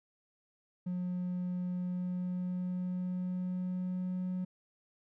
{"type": "tone with pitch glide", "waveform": "triangle", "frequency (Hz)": [180, 183.15], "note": ["F#3", "F#3"], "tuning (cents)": [-47, -17], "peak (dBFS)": -30, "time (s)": [0.86, 4.45], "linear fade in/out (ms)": 10, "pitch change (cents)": 30, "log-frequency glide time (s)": [1.75, 4.32], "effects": ["tanh soft clip ceiling -27 dBFS"]}